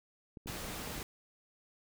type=clicks; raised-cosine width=3 ms; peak=-34 dBFS; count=7; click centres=0.372 / 0.46 / 0.499 / 0.701 / 0.795 / 0.875 / 0.979 s
type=noise; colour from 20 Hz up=pink; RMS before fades=-42 dBFS; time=0.47-1.03 s; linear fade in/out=2 ms
effects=none